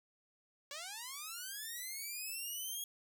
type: linear sweep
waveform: 5% pulse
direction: up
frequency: 549 to 3312 Hz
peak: -32 dBFS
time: 0.71-2.84 s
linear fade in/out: 2 ms
effects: none